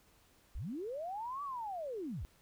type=linear two-way sweep; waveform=sine; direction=up then down; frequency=30.87 to 1168 to 38.88 Hz; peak=-38 dBFS; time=0.55-2.25 s; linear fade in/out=0 ms; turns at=1.43 s; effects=pink hiss -67 dBFS RMS until 2.41 s